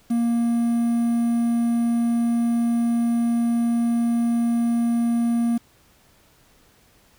triangle tone with quantisation, 234.3 Hz, A#3, 9 cents sharp, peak -16 dBFS, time 0.1-5.58 s, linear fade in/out 10 ms, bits 7, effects pink hiss -57 dBFS RMS until 7.18 s

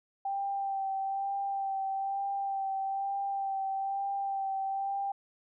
sine tone with vibrato, 784 Hz, G5, in tune, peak -30 dBFS, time 0.25-5.12 s, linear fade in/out 5 ms, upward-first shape sine, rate 1.1 Hz, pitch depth 20 cents each way, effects none

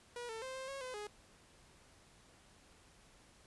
sawtooth tone with pitch steps, 482.5 / 447.3 / 522 / 526 / 547 / 510 / 416.9 Hz, B4 / A4 / C5 / C5 / C#5 / C5 / G#4, -40 / +28 / -4 / +9 / -23 / -44 / +7 cents, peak -39 dBFS, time 0.16-1.07 s, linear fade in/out 2 ms, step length 130 ms, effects pink hiss -64 dBFS RMS until 3.46 s + resampled to 24000 Hz

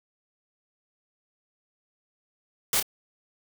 white noise with echo, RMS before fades -24 dBFS, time 2.73-2.8 s, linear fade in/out 2 ms, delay 27 ms, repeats 1, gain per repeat -7 dB, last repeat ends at 2.827 s, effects none

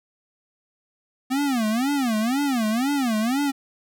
square tone with vibrato, 248.4 Hz, B3, 10 cents sharp, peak -21 dBFS, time 1.3-3.52 s, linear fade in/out 20 ms, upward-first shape sine, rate 2 Hz, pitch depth 260 cents each way, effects none

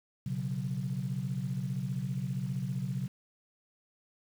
sine chord, B suspended second, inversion none, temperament equal, 123.47 / 138.59 / 185 Hz, B2 / C#3 / F#3, 0 / 0 / 0 cents, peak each -36 / -34 / -36 dBFS, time 0.26-3.08 s, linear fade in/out 5 ms, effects tanh soft clip ceiling -23 dBFS + 9-bit

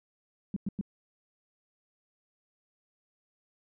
sine tone bursts, 197.3 Hz, G3, 11 cents sharp, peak -28 dBFS, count 3, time 0.54-0.812 s, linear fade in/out 2 ms, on 24 ms, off 100 ms, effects none

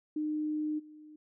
sine tone with level steps, 304.8 Hz, D#4, 36 cents flat, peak -30 / -49 dBFS, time 0.16-1.16 s, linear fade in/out 5 ms, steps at 0.78 s, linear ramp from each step 20 ms, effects none

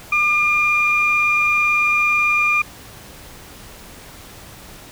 sine tone pair together, 1200 / 2409 Hz, D6 / D7, +37 / +43 cents, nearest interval octave, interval 1206 cents, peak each -19 / -14 dBFS, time 0.12-2.62 s, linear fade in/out 5 ms, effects tanh soft clip ceiling -8 dBFS + pink hiss -40 dBFS RMS until 4.91 s

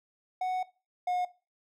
triangle tone pair in turn, 740 / 721.8 Hz, F#5 / F#5, 0 / -43 cents, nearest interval unison, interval 43 cents, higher first, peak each -26 / -25 dBFS, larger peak second, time 0.41-0.63 / 1.07-1.25 s, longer first, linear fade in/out 5 ms, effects noise-tail reverb RT60 0.3 s tail -18 dB re dry

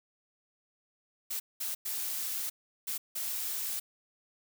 blue noise bursts at uneven times, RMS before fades -35 dBFS, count 5, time 1.3-1.4 / 1.6-1.75 / 1.85-2.5 / 2.87-2.98 / 3.15-3.8 s, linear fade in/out 10 ms, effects none

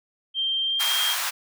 sine tone with pitch glide, 3160 to 3219 Hz, G7 to G7, +13 to +45 cents, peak -22 dBFS, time 0.34-1.16 s, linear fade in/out 50 ms, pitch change +32 cents, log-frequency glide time 0.65-0.94 s
pink high-pass noise, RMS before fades -27 dBFS, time 0.79-1.31 s, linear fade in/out 20 ms, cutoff 940 Hz, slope 24 dB/octave
effects none

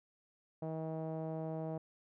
sawtooth tone with low-pass filter, 159.6 Hz, D#3, 44 cents sharp, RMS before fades -40 dBFS, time 0.62-1.78 s, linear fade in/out 5 ms, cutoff 670 Hz, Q 2.9, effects none

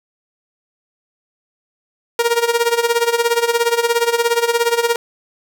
sawtooth tone with tremolo, 469.5 Hz, A#4, 12 cents sharp, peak -7 dBFS, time 2.19-4.96 s, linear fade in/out 2 ms, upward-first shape sine, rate 17 Hz, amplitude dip 80%, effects none

